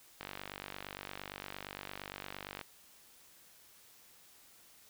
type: click train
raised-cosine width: 0.3 ms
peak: -25 dBFS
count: 118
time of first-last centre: 0.21-2.612 s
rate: 48.7 Hz
effects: white hiss -61 dBFS RMS until 4.89 s